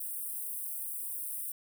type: high-pass noise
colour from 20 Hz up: white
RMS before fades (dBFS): -38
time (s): 0-1.52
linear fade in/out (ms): 5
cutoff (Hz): 8500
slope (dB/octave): 96
effects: none